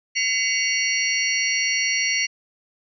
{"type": "tone cluster", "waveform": "sine", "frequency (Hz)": [2036, 2225, 2778, 4424, 5730], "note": ["C7", "C#7", "F7", "C#8", "F8"], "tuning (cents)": [-48, 6, -10, -4, 44], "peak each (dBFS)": -26, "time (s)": [0.15, 2.27], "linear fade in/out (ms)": 20, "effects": []}